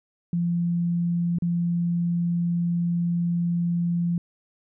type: tone with dropouts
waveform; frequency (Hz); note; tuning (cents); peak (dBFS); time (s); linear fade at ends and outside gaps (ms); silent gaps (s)
sine; 172.1; F3; -25; -21; 0.33-4.18; 2; 1.386-1.422
effects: none